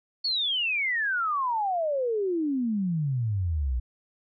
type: exponential sweep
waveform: sine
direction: down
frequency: 4506 to 58.27 Hz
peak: -24 dBFS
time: 0.24-3.8 s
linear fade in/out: 10 ms
effects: none